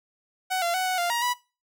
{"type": "tone with pitch steps", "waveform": "sawtooth", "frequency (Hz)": [747, 687, 745, 741, 697, 946, 981], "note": ["F#5", "F5", "F#5", "F#5", "F5", "A#5", "B5"], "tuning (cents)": [16, -29, 12, 2, -4, 25, -12], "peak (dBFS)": -20, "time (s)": [0.5, 1.34], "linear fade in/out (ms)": 20, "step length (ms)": 120, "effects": ["noise-tail reverb RT60 0.3 s tail -19 dB re dry"]}